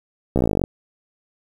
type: slowing click train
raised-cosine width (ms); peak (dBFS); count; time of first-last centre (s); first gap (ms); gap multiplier
2; -5; 16; 0.36-0.639; 15; 1.03
effects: 7-bit